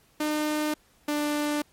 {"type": "tone pair in turn", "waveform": "sawtooth", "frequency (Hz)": [303.2, 295.8], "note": ["D#4", "D4"], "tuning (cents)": [-45, 13], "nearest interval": "unison", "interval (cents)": 42, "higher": "first", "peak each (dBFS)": -21, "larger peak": "neither", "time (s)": [[0.2, 0.74], [1.08, 1.62]], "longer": "neither", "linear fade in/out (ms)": 5, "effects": ["pink hiss -62 dBFS RMS until 1.72 s", "MP3 64 kbps"]}